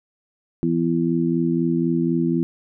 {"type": "harmonic tone", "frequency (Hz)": 84, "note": "E2", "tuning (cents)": 33, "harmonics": [2, 3, 4], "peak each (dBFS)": [-22, -22, -22], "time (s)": [0.63, 2.43], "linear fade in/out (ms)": 0, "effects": []}